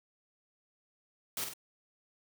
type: noise with echo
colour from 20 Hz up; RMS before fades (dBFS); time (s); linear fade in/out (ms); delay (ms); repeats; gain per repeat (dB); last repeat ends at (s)
white; -36; 1.37-1.44; 2; 48; 2; -5; 1.536
effects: none